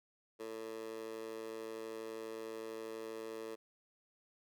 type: tone with high-pass filter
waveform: 15% pulse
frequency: 111.7 Hz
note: A2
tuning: 27 cents sharp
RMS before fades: -45 dBFS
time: 0.39-3.56 s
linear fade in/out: 20 ms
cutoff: 440 Hz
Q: 3
effects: none